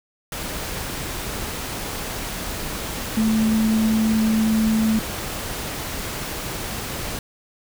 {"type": "tone in noise", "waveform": "sine", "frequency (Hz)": 220, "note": "A3", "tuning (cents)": 0, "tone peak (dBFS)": -16, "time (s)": [3.17, 4.99], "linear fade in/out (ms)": 2, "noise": "pink", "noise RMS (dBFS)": -29, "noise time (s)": [0.32, 7.19], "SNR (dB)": 10, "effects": []}